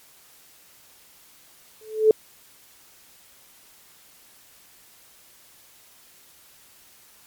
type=tone with exponential growth; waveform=sine; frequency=435.2 Hz; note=A4; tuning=19 cents flat; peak=-8 dBFS; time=1.81-2.11 s; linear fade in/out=2 ms; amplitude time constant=64 ms; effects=white hiss -53 dBFS RMS until 7.26 s + MP3 96 kbps